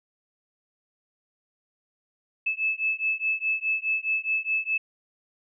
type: beating tone pair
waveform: sine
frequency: 2609 / 2613.8 Hz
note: E7 / E7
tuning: -18 / -15 cents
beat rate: 4.8 Hz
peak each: -27 dBFS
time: 2.46-4.78 s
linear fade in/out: 10 ms
effects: none